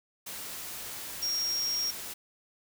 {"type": "tone in noise", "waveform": "sine", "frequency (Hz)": 5588, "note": "F8", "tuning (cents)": 0, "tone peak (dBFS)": -28, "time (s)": [1.22, 1.91], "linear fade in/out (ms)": 10, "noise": "white", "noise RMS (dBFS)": -40, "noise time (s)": [0.26, 2.14], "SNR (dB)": 9, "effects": []}